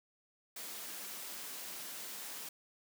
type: high-pass noise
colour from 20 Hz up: white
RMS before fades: -45 dBFS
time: 0.56-2.49 s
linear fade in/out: 5 ms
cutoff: 170 Hz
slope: 24 dB/octave
effects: none